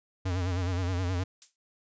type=tone with vibrato; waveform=square; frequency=90.6 Hz; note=F#2; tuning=36 cents flat; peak=-28 dBFS; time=0.25-1.24 s; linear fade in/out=10 ms; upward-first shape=sine; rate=9.5 Hz; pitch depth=79 cents each way
type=noise with exponential decay; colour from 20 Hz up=violet; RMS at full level=-37 dBFS; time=1.42-1.56 s; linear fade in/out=0 ms; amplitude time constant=30 ms
effects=resampled to 16000 Hz